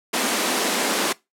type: high-pass noise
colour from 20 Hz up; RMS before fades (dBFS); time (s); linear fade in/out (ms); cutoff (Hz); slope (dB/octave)
pink; -22; 0.13-1.13; 10; 210; 48
effects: noise-tail reverb RT60 0.2 s tail -21 dB re dry + low-pass 12000 Hz 12 dB/octave